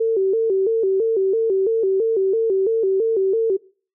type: tone with vibrato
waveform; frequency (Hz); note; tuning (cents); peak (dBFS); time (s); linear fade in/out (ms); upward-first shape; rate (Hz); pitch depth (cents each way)
sine; 416.2; G#4; +4; -15; 0-3.57; 10; square; 3; 140
effects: noise-tail reverb RT60 0.4 s tail -21 dB re dry